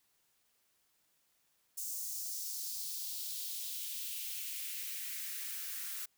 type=noise with high-pass filter sweep; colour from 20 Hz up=blue; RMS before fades=-41 dBFS; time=1.77-6.06 s; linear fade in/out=10 ms; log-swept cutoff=6800 to 1400 Hz; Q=2; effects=white hiss -75 dBFS RMS until 6.17 s